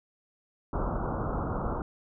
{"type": "low-pass noise", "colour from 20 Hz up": "pink", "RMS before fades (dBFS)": -31, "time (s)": [0.73, 1.82], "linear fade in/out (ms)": 2, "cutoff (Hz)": 1400, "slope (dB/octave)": 96, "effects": []}